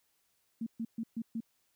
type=tone bursts; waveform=sine; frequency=227.6 Hz; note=A#3; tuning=41 cents flat; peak=-33 dBFS; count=5; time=0.61-1.405 s; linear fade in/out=5 ms; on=55 ms; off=130 ms; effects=white hiss -75 dBFS RMS until 1.75 s

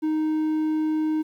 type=tone; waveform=triangle; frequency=311.1 Hz; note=D#4; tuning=in tune; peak=-19 dBFS; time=0.02-1.23 s; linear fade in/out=20 ms; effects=10-bit

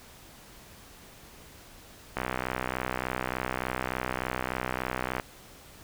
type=click train; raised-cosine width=0.5 ms; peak=-14 dBFS; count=193; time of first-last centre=2.17-5.198 s; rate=63.4 Hz; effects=pink hiss -51 dBFS RMS until 5.83 s

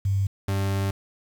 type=tone pair in turn; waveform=sine / 40% pulse; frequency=98 / 98 Hz; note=G2 / G2; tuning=0 / 0 cents; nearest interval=unison; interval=0 cents; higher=neither; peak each=-20 / -22 dBFS; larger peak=first; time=0.05-0.27 / 0.48-0.91 s; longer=second; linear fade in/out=5 ms; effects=8-bit

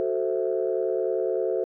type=chord; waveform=sine; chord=F# half-diminished seventh; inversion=none; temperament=equal with one note detuned; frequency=370 / 440 / 523.3 / 657.4 Hz; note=F#4 / A4 / C5 / E5; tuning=0 / 0 / 0 / -5 cents; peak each=-27 / -27 / -28 / -32 dBFS; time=0-1.64 s; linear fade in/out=0 ms; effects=tanh soft clip ceiling -13 dBFS

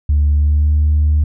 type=tone with pitch glide; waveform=sine; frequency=73.3 to 75.36 Hz; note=D2 to D2; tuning=-3 to +45 cents; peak=-8 dBFS; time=0.09-1.24 s; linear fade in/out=5 ms; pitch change=+48 cents; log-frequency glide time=0.32-0.74 s; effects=tanh soft clip ceiling -7 dBFS

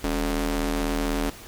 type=ring-modulated tone; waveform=sawtooth; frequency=160 Hz; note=D#3; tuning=49 cents sharp; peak=-16 dBFS; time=0.04-1.3 s; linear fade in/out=2 ms; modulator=118 Hz; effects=pink hiss -43 dBFS RMS until 1.47 s + MP3 96 kbps

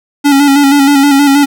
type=tone with vibrato; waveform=square; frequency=281.1 Hz; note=C#4; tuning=24 cents sharp; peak=-5 dBFS; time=0.24-1.46 s; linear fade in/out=20 ms; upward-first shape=square; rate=6.3 Hz; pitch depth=39 cents each way; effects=none

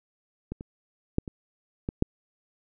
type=clicks; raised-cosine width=3 ms; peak=-20 / -25 / -10 / -23 / -16 / -8 dBFS; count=6; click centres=0.52 / 0.609 / 1.184 / 1.278 / 1.889 / 2.024 s; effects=none

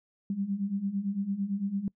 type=beating tone pair; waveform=sine; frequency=192.8 / 201.7 Hz; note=G3 / G3; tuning=-28 / +50 cents; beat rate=8.9 Hz; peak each=-34 / -30 dBFS; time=0.3-1.88 s; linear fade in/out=2 ms; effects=noise-tail reverb RT60 0.1 s tail -25 dB re dry

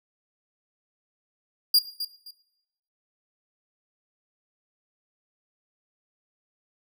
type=tone with echo; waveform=45% pulse; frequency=4812 Hz; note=D8; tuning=41 cents sharp; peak=-14 dBFS; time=1.74-1.79 s; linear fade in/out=5 ms; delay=260 ms; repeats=2; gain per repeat=-13 dB; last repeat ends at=2.31 s; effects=noise-tail reverb RT60 0.9 s tail -18 dB re dry

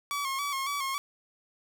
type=tone with vibrato; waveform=sawtooth; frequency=1110 Hz; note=C#6; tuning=2 cents sharp; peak=-26 dBFS; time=0.11-0.98 s; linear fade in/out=0 ms; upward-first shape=square; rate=3.6 Hz; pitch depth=51 cents each way; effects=none

